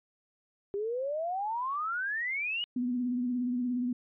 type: exponential sweep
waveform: sine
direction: up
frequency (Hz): 392 to 2960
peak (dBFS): -30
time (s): 0.74-2.64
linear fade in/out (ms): 0
type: noise with exponential growth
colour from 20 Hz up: violet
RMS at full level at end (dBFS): -48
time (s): 0.97-1.76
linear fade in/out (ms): 0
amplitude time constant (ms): 170
type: tone with vibrato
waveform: sine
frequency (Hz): 246.9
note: B3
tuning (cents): 0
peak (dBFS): -28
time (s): 2.76-3.93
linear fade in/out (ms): 5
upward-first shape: triangle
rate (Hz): 17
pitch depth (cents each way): 52
effects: resampled to 8000 Hz